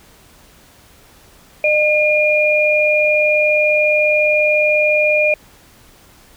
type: tone pair together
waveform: sine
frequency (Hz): 605.7 / 2420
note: D#5 / D#7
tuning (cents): -47 / -49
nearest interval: 2 octaves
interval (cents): 2398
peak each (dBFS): -14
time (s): 1.64-5.34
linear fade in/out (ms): 2
effects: pink hiss -47 dBFS RMS until 6.36 s